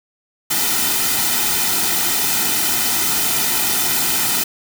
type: noise with comb filter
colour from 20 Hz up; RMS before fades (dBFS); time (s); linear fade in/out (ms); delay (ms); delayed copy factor
white; -18; 0.5-4.44; 10; 1.8; -0.7
effects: none